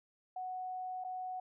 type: tone with dropouts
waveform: sine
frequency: 740 Hz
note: F#5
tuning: in tune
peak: -38 dBFS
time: 0.36-1.4 s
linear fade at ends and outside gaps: 5 ms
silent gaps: 1.04-1.046 s
effects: none